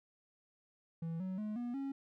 triangle tone with pitch steps, 164.81 / 187.14 / 212.5 / 241.3 / 274 Hz, E3 / F#3 / G#3 / B3 / C#4, 0 / +20 / +40 / -40 / -20 cents, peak -35 dBFS, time 1.02-1.92 s, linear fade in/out 5 ms, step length 180 ms, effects none

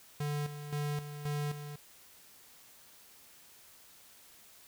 square tone with tremolo, 146.83 Hz, D3, in tune, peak -33 dBFS, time 0.2-1.76 s, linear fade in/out 5 ms, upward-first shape square, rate 1.9 Hz, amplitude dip 65%, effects white hiss -58 dBFS RMS until 4.67 s

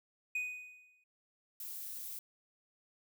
triangle tone with exponential decay, 2489 Hz, D#7, in tune, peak -30 dBFS, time 0.35-1.04 s, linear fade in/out 5 ms, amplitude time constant 150 ms
violet noise, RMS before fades -44 dBFS, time 1.6-2.19 s, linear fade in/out 2 ms
effects none

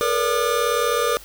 square tone cluster, 440.7 / 480.2 / 576 / 1202 Hz, A4 / B4 / D5 / D6, +3 / -49 / -34 / +40 cents, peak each -27 / -23 / -27 / -24 dBFS, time 0.01-1.17 s, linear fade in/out 0 ms, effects added 50 Hz sine -46 dBFS peak until 1.24 s + white hiss -44 dBFS RMS until 1.24 s

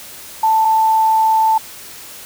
sine tone pair in turn, 883 / 883 Hz, A5 / A5, +6 / +6 cents, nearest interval unison, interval 0 cents, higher neither, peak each -10 / -10 dBFS, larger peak neither, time 0.43-0.65 / 0.65-1.58 s, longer second, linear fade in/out 5 ms, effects white hiss -35 dBFS RMS until 2.25 s

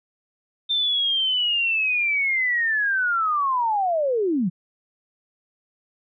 sine linear sweep, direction down, 3600 to 160 Hz, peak -19 dBFS, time 0.69-4.5 s, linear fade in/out 20 ms, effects none

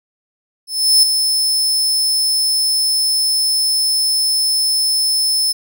sawtooth tone with ADSR envelope, 5250 Hz, E8, 8 cents flat, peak -4 dBFS, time 0.67-5.53 s, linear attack 360 ms, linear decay 5 ms, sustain -7 dB, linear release 17 ms, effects none

